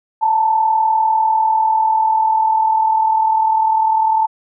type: tone pair together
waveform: sine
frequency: 880 / 920.1 Hz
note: A5 / A#5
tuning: 0 / -23 cents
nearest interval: minor second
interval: 77 cents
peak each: -12 / -21 dBFS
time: 0.21-4.27 s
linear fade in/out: 20 ms
effects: none